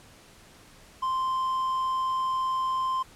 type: tone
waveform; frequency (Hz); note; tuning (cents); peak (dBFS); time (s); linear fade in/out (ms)
triangle; 1043; C6; -6; -23; 1.02-3.03; 10
effects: pink hiss -53 dBFS RMS until 3.15 s + low-pass 11000 Hz 12 dB/octave